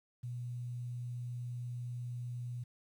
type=tone with quantisation; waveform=sine; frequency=121.8 Hz; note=B2; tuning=24 cents flat; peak=-38 dBFS; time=0.23-2.64 s; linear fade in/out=10 ms; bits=11; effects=none